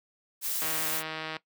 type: noise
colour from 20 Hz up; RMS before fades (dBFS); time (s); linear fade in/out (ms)
blue; -31; 0.41-1.03; 50
type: click train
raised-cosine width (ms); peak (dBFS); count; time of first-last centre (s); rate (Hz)
0.3; -19; 119; 0.62-1.367; 158
effects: noise-tail reverb RT60 0.1 s tail -18 dB re dry + high-pass 150 Hz 12 dB/octave